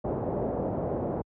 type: low-pass noise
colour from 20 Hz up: white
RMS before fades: -30 dBFS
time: 0.04-1.22 s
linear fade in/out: 10 ms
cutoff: 660 Hz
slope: 24 dB/octave
effects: high-pass 60 Hz 12 dB/octave